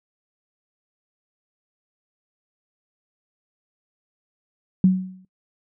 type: tone with exponential decay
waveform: sine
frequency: 186.3 Hz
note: F#3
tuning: 12 cents sharp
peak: -9 dBFS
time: 4.84-5.25 s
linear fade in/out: 2 ms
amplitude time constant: 87 ms
effects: noise-tail reverb RT60 0.1 s tail -21 dB re dry